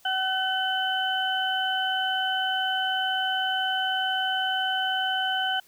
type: harmonic tone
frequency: 757 Hz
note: F#5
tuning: 39 cents sharp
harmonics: 1 / 2 / 4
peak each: -28 / -28 / -28 dBFS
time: 0.05-5.6 s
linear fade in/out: 5 ms
effects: white hiss -58 dBFS RMS until 5.67 s